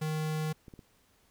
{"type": "tone", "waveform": "square", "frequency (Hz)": 155.56, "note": "D#3", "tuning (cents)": 0, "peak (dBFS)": -31, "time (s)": [0.01, 0.53], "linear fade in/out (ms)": 10}
{"type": "clicks", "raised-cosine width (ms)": 3, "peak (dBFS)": -35, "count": 3, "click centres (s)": [0.682, 0.738, 0.792]}
{"effects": ["pink hiss -67 dBFS RMS until 1.3 s"]}